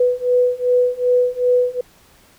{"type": "beating tone pair", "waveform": "sine", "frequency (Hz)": [493.9, 496.5], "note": ["B4", "B4"], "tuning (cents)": [0, 9], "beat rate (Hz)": 2.6, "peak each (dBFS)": [-17, -16], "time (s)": [0, 1.81], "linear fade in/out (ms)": 5, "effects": ["pink hiss -51 dBFS RMS until 2.38 s"]}